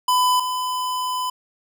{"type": "tone pair in turn", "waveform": "square", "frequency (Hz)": [1002, 1006.9], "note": ["B5", "B5"], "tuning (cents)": [25, 33], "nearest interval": "unison", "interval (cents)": 8, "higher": "second", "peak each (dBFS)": [-16, -23], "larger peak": "first", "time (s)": [[0.08, 0.4], [0.4, 1.3]], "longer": "second", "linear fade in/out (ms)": 5, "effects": []}